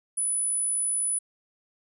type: tone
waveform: sine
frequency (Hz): 9956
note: D#9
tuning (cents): 0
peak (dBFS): -24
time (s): 0.17-1.19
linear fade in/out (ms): 10
effects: none